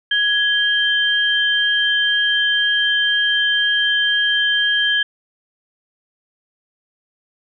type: tone pair together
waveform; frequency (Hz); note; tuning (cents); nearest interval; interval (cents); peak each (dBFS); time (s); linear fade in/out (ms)
sine; 1668 / 3149; G#6 / G7; +7 / +7; major seventh; 1100; -17; 0.11-5.03; 5
effects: none